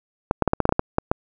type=clicks; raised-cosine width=1 ms; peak=-3 dBFS; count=11; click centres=0.311 / 0.423 / 0.477 / 0.534 / 0.603 / 0.654 / 0.692 / 0.724 / 0.794 / 0.984 / 1.115 s; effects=none